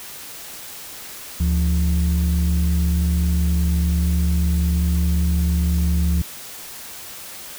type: tone pair together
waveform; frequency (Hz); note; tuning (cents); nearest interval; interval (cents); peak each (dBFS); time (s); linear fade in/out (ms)
sine; 73.42 / 174.62; D2 / F3; 0 / 0; octave + minor third; 1500; -15 / -20; 1.4-6.22; 5
effects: tanh soft clip ceiling -12 dBFS + white hiss -36 dBFS RMS until 7.58 s